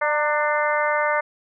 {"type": "harmonic tone with a mistuned harmonic", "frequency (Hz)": 297.7, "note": "D4", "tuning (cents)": 24, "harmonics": [2, 3, 4, 5, 6, 7], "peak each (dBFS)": [-23, -25, -26, -27, -28, -28], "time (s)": [0.01, 1.21], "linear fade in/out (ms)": 10, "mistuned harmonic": 3, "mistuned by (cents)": 39, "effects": []}